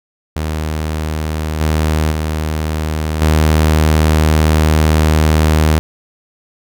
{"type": "tone with level steps", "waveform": "sawtooth", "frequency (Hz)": 77.78, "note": "D#2", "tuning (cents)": 0, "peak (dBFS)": [-13, -8, -12, -5], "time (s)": [0.36, 5.79], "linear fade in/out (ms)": 0, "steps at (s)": [1.6, 2.11, 3.21], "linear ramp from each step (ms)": 10, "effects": []}